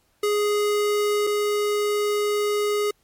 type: tone pair in turn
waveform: square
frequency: 415.3 / 415.3 Hz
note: G#4 / G#4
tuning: 0 / 0 cents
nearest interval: unison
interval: 0 cents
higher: neither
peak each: -20 / -21 dBFS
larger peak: first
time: 0.23-1.27 / 1.27-2.91 s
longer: second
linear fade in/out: 5 ms
effects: pink hiss -65 dBFS RMS until 3.03 s + MP3 64 kbps